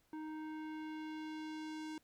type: tone with low-pass filter sweep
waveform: square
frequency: 311.1 Hz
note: D#4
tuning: in tune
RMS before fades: -45 dBFS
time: 0.13-1.98 s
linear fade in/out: 2 ms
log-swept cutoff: 1300 to 7300 Hz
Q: 0.9
effects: pink hiss -75 dBFS RMS until 2.03 s